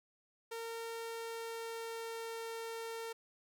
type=tone with pitch glide; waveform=sawtooth; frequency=458.2 to 455.6 Hz; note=A#4 to A#4; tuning=-30 to -40 cents; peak=-37 dBFS; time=0.51-3.13 s; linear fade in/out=10 ms; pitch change=-10 cents; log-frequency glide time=0.91-2.43 s; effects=none